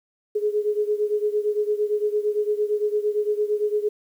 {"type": "beating tone pair", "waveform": "sine", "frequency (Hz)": [417.2, 426], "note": ["G#4", "G#4"], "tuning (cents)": [8, 44], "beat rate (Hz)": 8.8, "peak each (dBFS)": [-22, -25], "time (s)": [0.35, 3.89], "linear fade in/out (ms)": 10, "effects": ["9-bit"]}